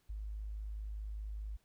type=tone with ADSR envelope; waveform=sine; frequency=52.4 Hz; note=G#1; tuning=16 cents sharp; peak=-37 dBFS; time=0.09-1.57 s; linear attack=13 ms; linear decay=8 ms; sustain=-2 dB; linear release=13 ms; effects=pink hiss -75 dBFS RMS until 1.64 s